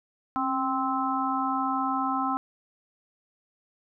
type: harmonic tone with a mistuned harmonic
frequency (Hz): 261.2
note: C4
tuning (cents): -3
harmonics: 1 / 3 / 4 / 5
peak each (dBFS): -30 / -30 / -30 / -30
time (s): 0.36-2.37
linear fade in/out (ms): 0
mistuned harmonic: 1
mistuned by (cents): +48
effects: none